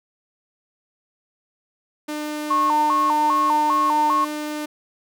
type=tone; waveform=sawtooth; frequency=300.9 Hz; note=D4; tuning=42 cents sharp; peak=-22 dBFS; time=2.08-4.66 s; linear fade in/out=10 ms
type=tone with vibrato; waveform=sine; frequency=995 Hz; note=B5; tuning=13 cents sharp; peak=-16 dBFS; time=2.5-4.25 s; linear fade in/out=10 ms; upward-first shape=square; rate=2.5 Hz; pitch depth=160 cents each way
effects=none